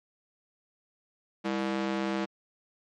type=ring-modulated tone; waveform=sawtooth; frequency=265.3 Hz; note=C4; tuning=24 cents sharp; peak=-21 dBFS; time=1.44-2.26 s; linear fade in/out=20 ms; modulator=64.4 Hz; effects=low-pass 4000 Hz 12 dB/octave + MP3 64 kbps